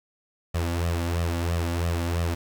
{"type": "tone with flanger", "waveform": "sawtooth", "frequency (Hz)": 85, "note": "F2", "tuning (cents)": -46, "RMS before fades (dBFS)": -26, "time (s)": [0.54, 2.35], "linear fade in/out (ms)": 10, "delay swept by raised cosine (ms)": [1.6, 3.6], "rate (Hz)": 3, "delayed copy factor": 0.7, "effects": ["8-bit"]}